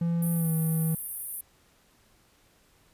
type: tone with pitch glide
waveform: triangle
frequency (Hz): 169.2 to 161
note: E3 to E3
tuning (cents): +45 to -41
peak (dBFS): -22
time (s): 0.01-0.95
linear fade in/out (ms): 5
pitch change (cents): -86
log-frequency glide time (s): 0.32-0.53
type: high-pass noise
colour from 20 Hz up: white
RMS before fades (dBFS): -33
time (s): 0.22-1.41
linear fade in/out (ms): 5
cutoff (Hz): 9300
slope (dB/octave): 96
effects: pink hiss -63 dBFS RMS until 2.93 s + resampled to 32000 Hz